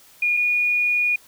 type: tone pair in turn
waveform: sine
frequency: 2435 / 2447 Hz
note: D#7 / D#7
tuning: -38 / -29 cents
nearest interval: unison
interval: 9 cents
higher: second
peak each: -17 / -17 dBFS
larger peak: neither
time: 0.22-0.37 / 0.37-1.16 s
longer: second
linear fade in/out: 5 ms
effects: white hiss -51 dBFS RMS until 1.27 s